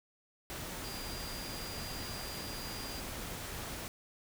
sine tone in noise, 4799 Hz, D8, 37 cents sharp, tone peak -46 dBFS, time 0.84-3 s, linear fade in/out 0 ms, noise pink, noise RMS -42 dBFS, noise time 0.5-3.88 s, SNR -7 dB, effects none

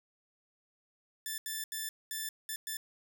5% pulse tone bursts at uneven times, 1760 Hz, A6, in tune, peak -25 dBFS, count 6, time 1.26-1.38 / 1.46-1.64 / 1.72-1.89 / 2.11-2.29 / 2.49-2.56 / 2.67-2.77 s, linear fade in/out 2 ms, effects none

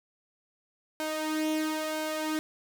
sawtooth tone with flanger, 311.1 Hz, D#4, in tune, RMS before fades -31 dBFS, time 1-2.39 s, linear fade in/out 0 ms, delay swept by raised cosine 1.3 to 2.9 ms, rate 1 Hz, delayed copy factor +0.6, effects none

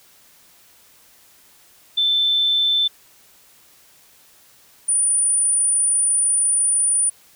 sine tone pair in turn, 3535 / 9437 Hz, A7 / D9, +7 / +7 cents, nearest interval octave + perfect fourth, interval 1700 cents, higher second, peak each -15 dBFS, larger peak neither, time 1.97-2.88 / 4.88-7.1 s, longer second, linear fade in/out 10 ms, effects white hiss -52 dBFS RMS until 7.35 s

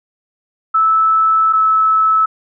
sine tone pair in turn, 1310 / 1302.7 Hz, E6 / E6, -11 / -21 cents, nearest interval unison, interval 10 cents, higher first, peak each -9 dBFS, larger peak neither, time 0.74-1.53 / 1.53-2.26 s, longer first, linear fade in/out 10 ms, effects none

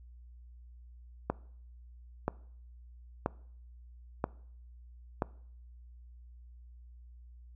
click train, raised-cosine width 1 ms, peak -15 dBFS, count 5, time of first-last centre 1.3-5.222 s, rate 1.02 Hz, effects noise-tail reverb RT60 0.6 s tail -22 dB re dry + added 60 Hz sine -50 dBFS peak until 7.55 s

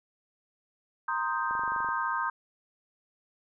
sine chord, C minor seventh, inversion third, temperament equal, 932.3 / 1046.5 / 1244.5 / 1568 Hz, Bb5 / C6 / Eb6 / G6, 0 / 0 / 0 / 0 cents, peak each -33 dBFS, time 1.08-2.3 s, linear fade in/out 5 ms
click train, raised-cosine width 1 ms, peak -30 dBFS, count 10, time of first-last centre 1.51-1.888 s, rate 23.8 Hz
effects none

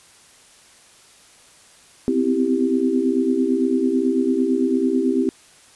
sine chord, C major seventh, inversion third, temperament equal with one note detuned, 252.6 / 261.6 / 329.6 / 392 Hz, B3 / C4 / E4 / G4, +39 / 0 / 0 / 0 cents, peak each -24 / -20 / -23 / -22 dBFS, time 2.08-5.29 s, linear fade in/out 0 ms, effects white hiss -50 dBFS RMS until 5.75 s + resampled to 24000 Hz

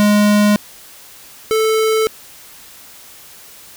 square tone pair in turn, 207.7 / 439.2 Hz, G#3 / A4, 0 / -3 cents, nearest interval octave + minor second, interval 1297 cents, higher second, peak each -10 / -13 dBFS, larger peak first, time 0-0.56 / 1.51-2.07 s, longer neither, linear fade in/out 0 ms, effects white hiss -40 dBFS RMS until 3.76 s

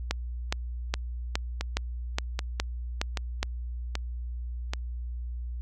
two click trains, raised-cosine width 0.2 ms, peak -13 / -9 dBFS, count 5 / 9, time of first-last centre 1.61-4.735 / 0.11-3.43 s, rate 1.28 / 2.41 Hz, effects added 60 Hz sine -32 dBFS peak until 5.61 s

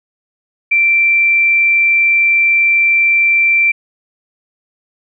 sine tone, 2349 Hz, D7, in tune, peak -8 dBFS, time 0.71-3.72 s, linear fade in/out 10 ms, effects none

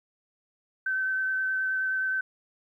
sine tone with vibrato, 1535 Hz, G6, 37 cents flat, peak -25 dBFS, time 0.86-2.21 s, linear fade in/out 5 ms, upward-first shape triangle, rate 9.5 Hz, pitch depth 14 cents each way, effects 11-bit

